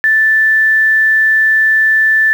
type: tone with quantisation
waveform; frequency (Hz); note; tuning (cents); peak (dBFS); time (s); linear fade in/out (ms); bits
sine; 1760; A6; 0; -7; 0.04-2.33; 0; 6
effects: none